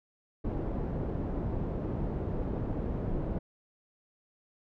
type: low-pass noise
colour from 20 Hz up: pink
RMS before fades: -33 dBFS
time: 0.44-3.39 s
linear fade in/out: 10 ms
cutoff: 490 Hz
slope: 12 dB/octave
effects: none